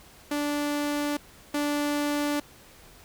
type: tone pair in turn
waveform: sawtooth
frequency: 292.1 / 292.1 Hz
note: D4 / D4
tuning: -9 / -9 cents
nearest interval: unison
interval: 0 cents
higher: neither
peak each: -22 / -21 dBFS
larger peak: second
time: 0.31-1.17 / 1.54-2.4 s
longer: neither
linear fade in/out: 5 ms
effects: pink hiss -52 dBFS RMS until 3.04 s